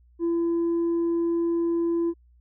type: tone with tanh clipping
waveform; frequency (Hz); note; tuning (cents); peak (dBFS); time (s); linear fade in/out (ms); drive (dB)
sine; 337.7; E4; +42; -22; 0.19-2.14; 50; 1
effects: added 60 Hz sine -54 dBFS peak until 2.4 s